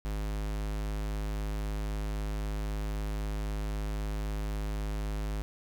square tone, 51.91 Hz, G#1, in tune, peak -32 dBFS, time 0.05-5.42 s, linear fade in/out 0 ms, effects 10-bit

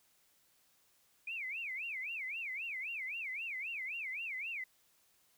sine tone with vibrato, 2367 Hz, D7, 13 cents sharp, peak -38 dBFS, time 1.27-4.64 s, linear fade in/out 5 ms, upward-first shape sine, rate 3.8 Hz, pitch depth 280 cents each way, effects white hiss -71 dBFS RMS until 5.37 s

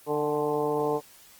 harmonic tone with a mistuned harmonic, 149.2 Hz, D3, 28 cents sharp, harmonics 1 / 2 / 3 / 4 / 5 / 6 / 7, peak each -38 / -33 / -26 / -34 / -34 / -33 / -36 dBFS, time 0.06-1.01 s, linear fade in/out 50 ms, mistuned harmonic 6, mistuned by -43 cents, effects white hiss -53 dBFS RMS until 1.39 s + Opus 24 kbps

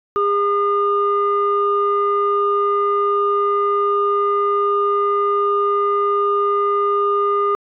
sine tone pair together, 406.1 / 1217 Hz, G#4 / D#6, -39 / -39 cents, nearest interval octave + perfect fifth, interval 1900 cents, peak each -17 / -16 dBFS, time 0.16-7.55 s, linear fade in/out 0 ms, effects tanh soft clip ceiling -8 dBFS

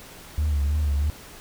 sine tone with vibrato, 73.5 Hz, D2, 2 cents sharp, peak -18 dBFS, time 0.38-1.1 s, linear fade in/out 0 ms, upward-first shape sine, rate 3.1 Hz, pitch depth 69 cents each way, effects tanh soft clip ceiling -18 dBFS + pink hiss -44 dBFS RMS until 1.4 s

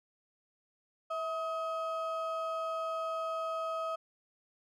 triangle ring-modulated tone, 958 Hz, A#5, 47 cents sharp, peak -28 dBFS, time 1.1-3.96 s, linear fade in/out 10 ms, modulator 308 Hz, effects none

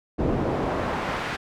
brown noise with band-pass filter sweep, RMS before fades -26 dBFS, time 0.18-1.37 s, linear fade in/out 20 ms, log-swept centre 350 to 2000 Hz, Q 0.82, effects none

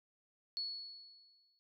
sine tone with exponential decay, 4391 Hz, C#8, 17 cents flat, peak -35 dBFS, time 0.57-1.59 s, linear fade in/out 0 ms, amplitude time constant 220 ms, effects none

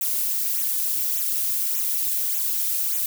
violet noise with flanger, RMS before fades -24 dBFS, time 0.01-3.06 s, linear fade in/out 2 ms, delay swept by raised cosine 0.2 to 3.8 ms, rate 1.7 Hz, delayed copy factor -0.85, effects none

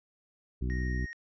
harmonic tone, 62.4 Hz, B1, 19 cents sharp, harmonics 1 / 2 / 3 / 4 / 5 / 6, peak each -30 / -36 / -40 / -42 / -44 / -46 dBFS, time 0.61-1.06 s, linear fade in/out 10 ms
triangle tone, 1864.7 Hz, A#6, in tune, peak -38 dBFS, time 0.7-1.13 s, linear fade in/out 0 ms
effects resampled to 16000 Hz

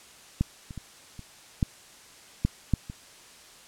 clicks, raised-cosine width 5 ms, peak -11 / -27 / -24 / -28 / -10 / -10 / -9 / -24 dBFS, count 8, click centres 0.41 / 0.708 / 0.777 / 1.193 / 1.628 / 2.45 / 2.737 / 2.899 s, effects white hiss -51 dBFS RMS until 3.67 s + low-pass 9000 Hz 12 dB/octave

